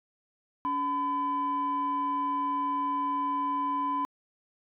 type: tone pair together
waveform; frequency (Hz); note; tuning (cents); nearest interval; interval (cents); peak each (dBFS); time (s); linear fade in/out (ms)
sine; 283.7 / 1008.5; C#4 / B5; +40 / +36; octave + minor seventh; 2196; -33 / -26; 0.65-4.05; 0
effects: tanh soft clip ceiling -22 dBFS